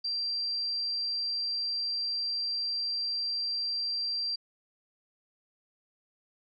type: tone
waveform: sine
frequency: 4718 Hz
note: D8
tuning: 7 cents sharp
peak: -29 dBFS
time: 0.04-4.36 s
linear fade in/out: 10 ms
effects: none